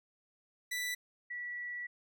sawtooth / sine tone pair in turn, 1975.5 / 1947.2 Hz, B6 / B6, 0 / -25 cents, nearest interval unison, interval 25 cents, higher first, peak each -31 / -38 dBFS, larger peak first, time 0.71-0.95 / 1.3-1.87 s, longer second, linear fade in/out 10 ms, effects none

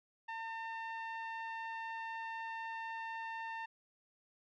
sawtooth tone with low-pass filter, 904 Hz, A5, 47 cents sharp, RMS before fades -43 dBFS, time 0.28-3.66 s, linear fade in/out 10 ms, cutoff 2200 Hz, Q 1.6, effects none

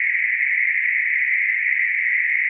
white band-pass noise, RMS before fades -20 dBFS, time 0-2.49 s, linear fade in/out 5 ms, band 1900 to 2200 Hz, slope 96 dB/octave, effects none

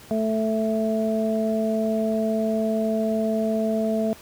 harmonic tone, 220 Hz, A3, in tune, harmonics 1 / 2 / 3, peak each -23 / -28 / -25 dBFS, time 0.11-4.13 s, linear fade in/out 0 ms, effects pink hiss -46 dBFS RMS until 4.21 s + high-pass 60 Hz 12 dB/octave

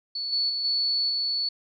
sine tone with level steps, 4435 Hz, C#8, in tune, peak -28 / -22 / -26 / -22 / -24 dBFS, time 0.15-1.49 s, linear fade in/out 5 ms, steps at 0.32 / 0.49 / 0.64 / 1.09 s, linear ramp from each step 10 ms, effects none

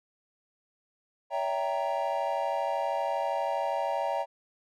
triangle chord, C# diminished seventh, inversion none, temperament equal with one note detuned, 566.7 / 659.3 / 784 / 932.3 Hz, C#5 / E5 / G5 / Bb5, +38 / 0 / 0 / 0 cents, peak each -31 dBFS, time 1.3-4.26 s, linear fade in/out 50 ms, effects none

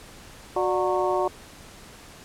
harmonic tone with a mistuned harmonic, 183.4 Hz, F#3, 15 cents flat, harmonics 2 / 3 / 4 / 5 / 6, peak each -25 / -27 / -28 / -29 / -30 dBFS, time 0.56-1.28 s, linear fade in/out 5 ms, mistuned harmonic 3, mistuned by +120 cents, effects pink hiss -46 dBFS RMS until 2.24 s + low-pass 11000 Hz 12 dB/octave

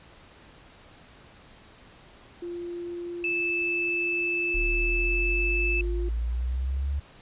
sine tone with pitch glide, 347.2 to 349.8 Hz, F4 to F4, -10 to +3 cents, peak -32 dBFS, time 2.42-6.09 s, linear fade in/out 5 ms, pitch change +13 cents, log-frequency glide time 3.44-5.73 s
sine tone, 2627 Hz, E7, 7 cents flat, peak -25 dBFS, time 3.24-5.81 s, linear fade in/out 2 ms
sine exponential sweep, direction up, 36.66 to 71.8 Hz, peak -25 dBFS, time 4.54-7 s, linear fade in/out 10 ms
effects pink hiss -52 dBFS RMS until 7.21 s + resampled to 8000 Hz

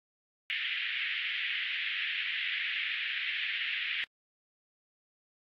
pink band-pass noise, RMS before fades -34 dBFS, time 0.5-4.04 s, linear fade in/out 0 ms, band 1800 to 3300 Hz, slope 48 dB/octave, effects AAC 48 kbps

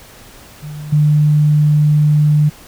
sine tone with level steps, 150 Hz, D3, 37 cents sharp, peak -25 / -8 dBFS, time 0.62-2.5 s, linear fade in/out 20 ms, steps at 0.92 s, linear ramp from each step 10 ms, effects pink hiss -40 dBFS RMS until 2.67 s

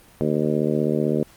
harmonic tone, 75.8 Hz, D#2, 45 cents flat, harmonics 2 / 3 / 4 / 5 / 6 / 7 / 8, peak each -26 / -24 / -27 / -25 / -27 / -30 / -31 dBFS, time 0.21-1.23 s, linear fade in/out 0 ms, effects pink hiss -51 dBFS RMS until 1.36 s + Opus 32 kbps

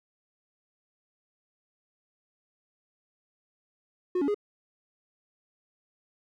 triangle tone with pitch steps, 362.4 / 282.7 / 413.6 Hz, F#4 / C#4 / G#4, -36 / +34 / -7 cents, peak -22 dBFS, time 4.15-4.345 s, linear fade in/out 5 ms, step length 65 ms, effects none

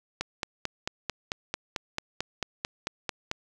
click train, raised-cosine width 0.2 ms, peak -12 dBFS, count 15, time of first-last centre 0.21-3.314 s, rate 4.51 Hz, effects none

